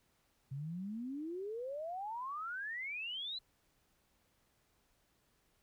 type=exponential sweep; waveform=sine; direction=up; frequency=130.81 to 4083 Hz; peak=-39 dBFS; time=0.51-3.39 s; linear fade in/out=10 ms; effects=pink hiss -75 dBFS RMS until 5.62 s